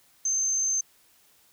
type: tone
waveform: sine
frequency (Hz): 6272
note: G8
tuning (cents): 0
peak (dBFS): -23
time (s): 0.25-0.81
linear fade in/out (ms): 5
effects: white hiss -61 dBFS RMS until 1.52 s